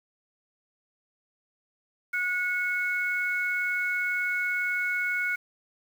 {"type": "tone pair together", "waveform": "sine", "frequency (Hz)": [1455, 2203], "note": ["F#6", "C#7"], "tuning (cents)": [-29, -11], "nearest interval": "perfect fifth", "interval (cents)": 718, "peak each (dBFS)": -28, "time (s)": [2.13, 5.36], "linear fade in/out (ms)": 10, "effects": ["8-bit"]}